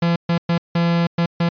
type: tone bursts at uneven times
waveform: 45% pulse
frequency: 170 Hz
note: F3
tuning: 46 cents flat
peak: -15 dBFS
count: 6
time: 0.02-0.16 / 0.29-0.38 / 0.49-0.58 / 0.75-1.07 / 1.18-1.26 / 1.4-1.49 s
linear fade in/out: 5 ms
effects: resampled to 11025 Hz